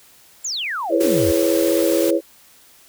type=exponential sweep; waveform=sine; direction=down; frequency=7610 to 71.2 Hz; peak=-22 dBFS; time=0.44-1.32 s; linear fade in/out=10 ms
type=chord; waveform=sine; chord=C# minor seventh; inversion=first; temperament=just; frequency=332.6 / 415.8 / 498.9 / 554.4 Hz; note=E4 / G#4 / B4 / C#5; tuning=+16 / +2 / +17 / 0 cents; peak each=-18 / -23 / -22 / -20 dBFS; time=0.89-2.21 s; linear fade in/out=50 ms
type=noise; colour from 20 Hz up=white; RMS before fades=-28 dBFS; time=1-2.11 s; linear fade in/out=10 ms
effects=white hiss -50 dBFS RMS until 2.88 s